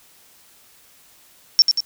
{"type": "tone with echo", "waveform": "sine", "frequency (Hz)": 5460, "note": "F8", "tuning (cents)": -40, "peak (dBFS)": -7, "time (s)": [1.59, 1.62], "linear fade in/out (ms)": 0, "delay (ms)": 92, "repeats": 2, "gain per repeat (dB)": -5, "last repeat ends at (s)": 1.804, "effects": ["white hiss -52 dBFS RMS until 1.85 s"]}